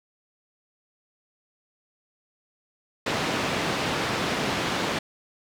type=band-pass noise; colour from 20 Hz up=pink; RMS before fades=-27 dBFS; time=3.06-4.99 s; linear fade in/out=5 ms; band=160 to 4200 Hz; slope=12 dB/octave; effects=none